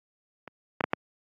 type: clicks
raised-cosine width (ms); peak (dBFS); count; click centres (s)
0.5; -25 / -9 / -8 / -7; 4; 0.477 / 0.808 / 0.84 / 0.934
effects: high-pass 150 Hz 12 dB/octave + AAC 48 kbps